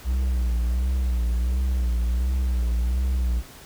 triangle tone with vibrato, 61.3 Hz, B1, 12 cents flat, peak -18 dBFS, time 0.04-3.43 s, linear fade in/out 50 ms, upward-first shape sine, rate 1.4 Hz, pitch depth 81 cents each way, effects pink hiss -45 dBFS RMS until 3.65 s

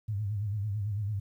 sine tone with vibrato, 103.3 Hz, G#2, 9 cents flat, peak -29 dBFS, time 0.08-1.2 s, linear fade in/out 10 ms, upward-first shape sine, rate 9 Hz, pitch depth 100 cents each way, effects 11-bit

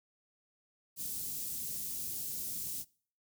white band-stop noise, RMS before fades -39 dBFS, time 0.96-2.85 s, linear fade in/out 50 ms, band 240 to 6700 Hz, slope 12 dB/octave, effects noise-tail reverb RT60 0.5 s tail -24 dB re dry + high-pass 60 Hz 12 dB/octave

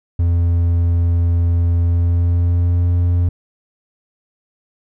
triangle tone with pitch glide, 85.6 to 87.5 Hz, F2 to F2, -34 to +4 cents, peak -10 dBFS, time 0.19-3.29 s, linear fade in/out 5 ms, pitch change +38 cents, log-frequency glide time 1.8-2.89 s, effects none

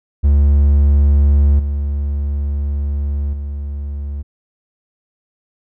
triangle tone with level steps, 71.4 Hz, D2, 48 cents flat, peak -6 / -14 / -19 dBFS, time 0.23-4.23 s, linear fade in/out 20 ms, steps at 1.59 / 3.33 s, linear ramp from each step 5 ms, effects none

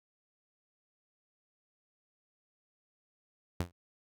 sawtooth tone with exponential decay, 87.31 Hz, F2, in tune, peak -24 dBFS, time 3.6-3.72 s, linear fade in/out 5 ms, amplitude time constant 24 ms, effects none

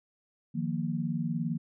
sine chord, Eb suspended second, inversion none, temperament just, 155.56 / 175.01 / 233.3 Hz, Eb3 / F3 / Bb3, 0 / +4 / +2 cents, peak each -33 dBFS, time 0.54-1.58 s, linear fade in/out 20 ms, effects none

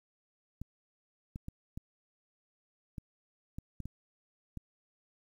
clicks, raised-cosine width 5 ms, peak -28 dBFS, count 9, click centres 0.616 / 1.359 / 1.484 / 1.775 / 2.982 / 3.585 / 3.803 / 3.856 / 4.573 s, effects 10-bit

